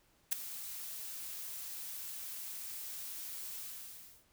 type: noise with ADSR envelope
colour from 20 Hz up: blue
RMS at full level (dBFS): -29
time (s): 0.31-4.25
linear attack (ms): 17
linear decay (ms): 5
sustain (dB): -15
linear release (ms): 660
effects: pink hiss -70 dBFS RMS until 4.32 s